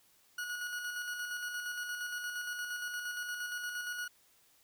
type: tone with tremolo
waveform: 40% pulse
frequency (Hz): 1456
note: F#6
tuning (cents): -28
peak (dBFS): -35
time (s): 0.38-4.08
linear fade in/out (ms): 5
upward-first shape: square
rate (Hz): 8.6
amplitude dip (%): 35
effects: white hiss -67 dBFS RMS until 4.63 s